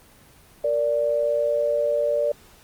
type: tone pair together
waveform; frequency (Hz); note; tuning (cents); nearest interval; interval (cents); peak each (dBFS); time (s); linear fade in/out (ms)
sine; 464.3 / 585; A#4 / D5; -7 / -7; major third; 400; -26 / -20; 0.64-2.32; 5
effects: pink hiss -52 dBFS RMS until 2.63 s + Opus 24 kbps